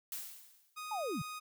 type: noise with exponential decay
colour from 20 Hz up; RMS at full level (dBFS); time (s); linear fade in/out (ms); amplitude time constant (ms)
blue; -39; 0.12-0.81; 2; 150
type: tone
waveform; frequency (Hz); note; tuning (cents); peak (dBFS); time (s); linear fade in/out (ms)
sawtooth; 1244.5; D#6; 0; -38; 0.76-1.4; 20
type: linear sweep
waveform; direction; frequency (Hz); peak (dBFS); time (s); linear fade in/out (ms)
sine; down; 901 to 114.2; -35; 0.91-1.22; 5
effects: none